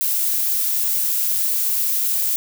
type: noise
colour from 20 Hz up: violet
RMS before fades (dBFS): -20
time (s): 0.01-2.36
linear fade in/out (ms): 0
effects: none